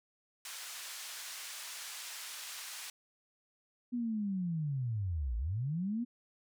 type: band-pass noise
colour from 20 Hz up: white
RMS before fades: -45 dBFS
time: 0.45-2.9 s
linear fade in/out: 2 ms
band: 1100 to 8800 Hz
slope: 12 dB/octave
type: linear two-way sweep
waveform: sine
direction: down then up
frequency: 247.9 to 53 to 247.9 Hz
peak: -32 dBFS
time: 3.92-6.05 s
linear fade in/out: 20 ms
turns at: 5.37 s
effects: none